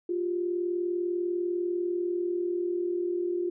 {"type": "tone pair together", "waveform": "sine", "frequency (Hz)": [351, 391.1], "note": ["F4", "G4"], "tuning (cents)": [9, -4], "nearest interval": "major second", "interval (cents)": 187, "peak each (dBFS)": [-27, -35], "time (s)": [0.09, 3.5], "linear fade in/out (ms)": 5, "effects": []}